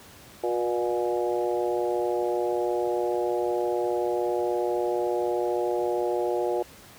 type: harmonic tone with a mistuned harmonic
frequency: 120 Hz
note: B2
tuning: 49 cents flat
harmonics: 3 / 4 / 5 / 6 / 7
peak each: -27 / -29 / -31 / -33 / -34 dBFS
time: 0.43-6.63 s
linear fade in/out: 10 ms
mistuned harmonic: 6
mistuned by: -16 cents
effects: pink hiss -49 dBFS RMS until 6.98 s + high-pass 60 Hz 12 dB/octave